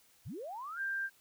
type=linear sweep; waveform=sine; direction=up; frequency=61.74 to 1500 Hz; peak=-40 dBFS; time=0.25-0.8 s; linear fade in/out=20 ms
type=tone; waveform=sine; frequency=1585 Hz; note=G6; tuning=19 cents sharp; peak=-33 dBFS; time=0.76-1.1 s; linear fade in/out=50 ms
effects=white hiss -66 dBFS RMS until 1.2 s